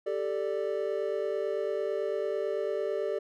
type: chord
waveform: triangle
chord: G suspended second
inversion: none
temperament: just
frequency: 392 / 441 / 588 Hz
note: G4 / A4 / D5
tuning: 0 / +4 / +2 cents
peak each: -31 dBFS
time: 0.06-3.19 s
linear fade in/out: 10 ms
effects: none